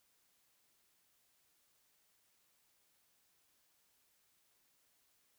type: silence
effects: white hiss -75 dBFS RMS until 5.38 s